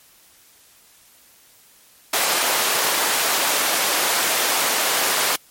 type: high-pass noise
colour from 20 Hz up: pink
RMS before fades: -20 dBFS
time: 2.13-5.36 s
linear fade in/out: 5 ms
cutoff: 580 Hz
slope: 12 dB/octave
effects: white hiss -52 dBFS RMS until 5.5 s + MP3 64 kbps